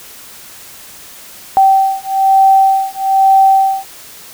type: beating tone pair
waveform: sine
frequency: 774 / 775.1 Hz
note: G5 / G5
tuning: -22 / -20 cents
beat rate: 1.1 Hz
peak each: -10 dBFS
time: 1.57-3.85 s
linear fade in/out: 0 ms
effects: white hiss -35 dBFS RMS until 4.33 s